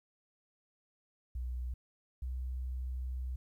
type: tone pair in turn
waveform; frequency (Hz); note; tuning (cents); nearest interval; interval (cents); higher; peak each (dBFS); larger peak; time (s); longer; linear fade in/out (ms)
sine; 61.74 / 63.4; B1 / B1; 0 / +46; unison; 46; second; -35 / -35; neither; 1.35-1.74 / 2.22-3.36; second; 5
effects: 12-bit